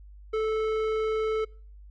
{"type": "tone with low-pass filter", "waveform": "square", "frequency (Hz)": 437.4, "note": "A4", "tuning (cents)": -10, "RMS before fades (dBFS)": -27, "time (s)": [0.33, 1.45], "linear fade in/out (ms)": 10, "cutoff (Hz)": 2200, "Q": 0.6, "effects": ["noise-tail reverb RT60 0.5 s tail -26 dB re dry", "added 50 Hz sine -45 dBFS peak until 1.9 s"]}